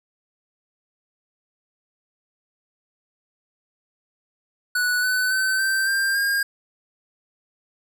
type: tone with pitch steps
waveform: square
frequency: 1477 / 1503.7 / 1530.9 / 1558.5 / 1586.7 / 1615.3 Hz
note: F#6 / F#6 / G6 / G6 / G6 / G#6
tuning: -3 / +28 / -41 / -11 / +21 / -49 cents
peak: -20 dBFS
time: 4.75-6.43 s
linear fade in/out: 5 ms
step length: 280 ms
effects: none